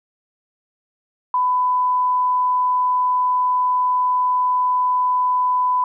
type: tone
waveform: sine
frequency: 1000 Hz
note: B5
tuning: 21 cents sharp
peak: -15 dBFS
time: 1.34-5.84 s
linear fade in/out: 2 ms
effects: none